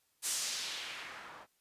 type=noise with low-pass filter sweep; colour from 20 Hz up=blue; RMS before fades=-40 dBFS; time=0.22-1.47 s; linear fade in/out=50 ms; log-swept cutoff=9400 to 920 Hz; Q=1.3; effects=white hiss -75 dBFS RMS until 1.6 s + resampled to 32000 Hz